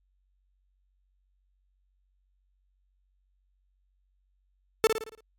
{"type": "tone with echo", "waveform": "45% pulse", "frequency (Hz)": 441.9, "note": "A4", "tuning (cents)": 7, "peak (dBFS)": -17, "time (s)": [4.84, 4.87], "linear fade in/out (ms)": 0, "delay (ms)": 56, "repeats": 6, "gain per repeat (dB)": -6, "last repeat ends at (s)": 5.206, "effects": ["added 47 Hz sine -68 dBFS peak until 5.38 s", "AAC 64 kbps"]}